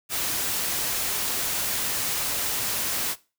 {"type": "noise", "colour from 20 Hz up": "white", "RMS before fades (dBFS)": -27, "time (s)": [0.09, 3.16], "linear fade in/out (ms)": 50, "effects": ["noise-tail reverb RT60 0.3 s tail -19 dB re dry"]}